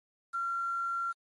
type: tone with quantisation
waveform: sine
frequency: 1372 Hz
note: F6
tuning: 31 cents flat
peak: -30 dBFS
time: 0.33-1.13 s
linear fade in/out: 20 ms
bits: 9
effects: MP3 48 kbps